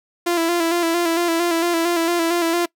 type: tone with vibrato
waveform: sawtooth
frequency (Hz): 338.8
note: E4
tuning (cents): +48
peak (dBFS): -13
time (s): 0.26-2.66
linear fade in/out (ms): 10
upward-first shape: square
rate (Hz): 4.4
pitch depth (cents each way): 40
effects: noise-tail reverb RT60 0.1 s tail -23 dB re dry